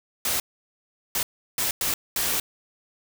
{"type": "noise bursts at uneven times", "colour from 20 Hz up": "white", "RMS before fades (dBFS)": -25, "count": 5, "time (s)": [[0.25, 0.4], [1.15, 1.23], [1.58, 1.71], [1.81, 1.94], [2.16, 2.4]], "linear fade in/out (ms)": 2, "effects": []}